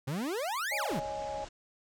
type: exponential two-way sweep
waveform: 40% pulse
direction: up then down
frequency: 124.8 to 2489 to 124.8 Hz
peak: -31 dBFS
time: 0.07-1 s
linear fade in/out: 10 ms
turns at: 0.76 s
type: chord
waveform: sine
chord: C# suspended second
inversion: none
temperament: equal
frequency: 554.4 / 622.3 / 830.6 Hz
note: C#5 / D#5 / G#5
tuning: 0 / 0 / 0 cents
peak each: -40 / -40 / -37 dBFS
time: 0.71-1.45 s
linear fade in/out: 10 ms
type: low-pass noise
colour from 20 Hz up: pink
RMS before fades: -48 dBFS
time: 0.9-1.49 s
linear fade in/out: 10 ms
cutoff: 7600 Hz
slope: 48 dB/octave
effects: none